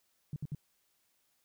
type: tone bursts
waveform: sine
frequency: 146.83 Hz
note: D3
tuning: in tune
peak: -34 dBFS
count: 3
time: 0.33-0.549 s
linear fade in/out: 2 ms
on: 31 ms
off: 63 ms
effects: white hiss -75 dBFS RMS until 1.44 s